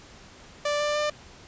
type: tone with pitch steps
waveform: sawtooth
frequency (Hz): 587.3 / 592.4 / 597.6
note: D5 / D5 / D5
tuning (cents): 0 / +15 / +30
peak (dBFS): -20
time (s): 0.65-1.1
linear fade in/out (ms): 5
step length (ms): 150
effects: pink hiss -49 dBFS RMS until 1.47 s + resampled to 16000 Hz